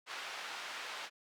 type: band-pass noise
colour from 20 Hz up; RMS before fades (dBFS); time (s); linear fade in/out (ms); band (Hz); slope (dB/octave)
pink; -44; 0.06-1.1; 50; 970 to 4200; 12
effects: none